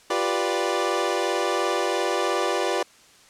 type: chord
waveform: 25% pulse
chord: G dominant seventh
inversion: third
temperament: equal with one note detuned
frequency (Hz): 349.2 / 392 / 492.2 / 587.3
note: F4 / G4 / B4 / D5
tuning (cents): 0 / 0 / -6 / 0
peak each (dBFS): -24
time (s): 0.1-2.83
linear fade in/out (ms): 5
effects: white hiss -53 dBFS RMS until 3.29 s + low-pass 8000 Hz 12 dB/octave